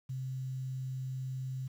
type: tone with quantisation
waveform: sine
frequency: 130.81 Hz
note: C3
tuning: in tune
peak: -35 dBFS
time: 0.09-1.68 s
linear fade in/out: 10 ms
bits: 10
effects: none